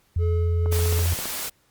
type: tone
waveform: sine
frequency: 85.2 Hz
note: F2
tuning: 42 cents flat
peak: -19 dBFS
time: 0.16-1.14 s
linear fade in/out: 5 ms
type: tone with tremolo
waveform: triangle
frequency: 428.8 Hz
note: A4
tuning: 45 cents flat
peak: -25 dBFS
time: 0.18-1.06 s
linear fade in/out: 50 ms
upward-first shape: sine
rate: 2 Hz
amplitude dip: 45%
type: click train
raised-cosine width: 1 ms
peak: -20 dBFS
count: 10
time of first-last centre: 0.66-1.256 s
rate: 15.1 Hz
type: noise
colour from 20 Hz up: white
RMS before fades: -30 dBFS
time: 0.71-1.5 s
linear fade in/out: 20 ms
effects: pink hiss -63 dBFS RMS until 1.7 s + Opus 48 kbps